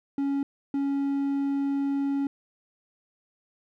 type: tone bursts at uneven times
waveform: triangle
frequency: 278.4 Hz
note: C#4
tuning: 8 cents sharp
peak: -22 dBFS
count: 2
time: 0.18-0.43 / 0.74-2.27 s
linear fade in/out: 2 ms
effects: none